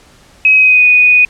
sine tone with pitch glide, 2543 to 2481 Hz, D#7 to D#7, +37 to -6 cents, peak -4 dBFS, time 0.45-1.25 s, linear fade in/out 2 ms, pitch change -43 cents, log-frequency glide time 0.55-0.85 s, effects pink hiss -44 dBFS RMS until 1.29 s + low-pass 9000 Hz 12 dB/octave

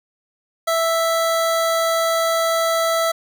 25% pulse tone, 659.3 Hz, E5, in tune, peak -13 dBFS, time 0.67-3.12 s, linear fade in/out 10 ms, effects none

